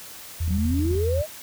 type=tone with pitch glide; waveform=sine; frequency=82.1 to 83.58 Hz; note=E2 to E2; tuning=-6 to +24 cents; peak=-22 dBFS; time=0.4-1.22 s; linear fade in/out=10 ms; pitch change=+30 cents; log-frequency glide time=0.59-1.03 s
type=clicks; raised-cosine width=5 ms; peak=-22 dBFS; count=10; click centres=0.479 / 0.509 / 0.579 / 0.656 / 0.71 / 0.741 / 0.794 / 0.856 / 0.911 / 0.955 s
type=exponential sweep; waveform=sine; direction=up; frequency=173.3 to 646 Hz; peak=-23 dBFS; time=0.48-1.27 s; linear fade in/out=50 ms
effects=white hiss -41 dBFS RMS until 1.42 s